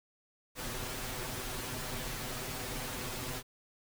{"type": "noise with comb filter", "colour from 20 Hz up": "pink", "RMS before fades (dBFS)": -39, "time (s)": [0.55, 3.43], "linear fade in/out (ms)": 50, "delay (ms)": 7.9, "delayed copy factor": 0.85, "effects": []}